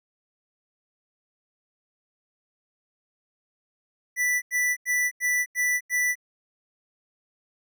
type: tone bursts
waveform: square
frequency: 1975.5 Hz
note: B6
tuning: in tune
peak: -22 dBFS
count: 6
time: 4.16-6.155 s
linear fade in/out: 50 ms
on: 260 ms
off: 87 ms
effects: none